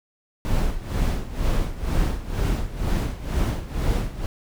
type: noise with tremolo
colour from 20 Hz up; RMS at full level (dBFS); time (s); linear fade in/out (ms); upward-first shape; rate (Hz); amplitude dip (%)
brown; -20; 0.45-4.26; 0; sine; 2.1; 80
effects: none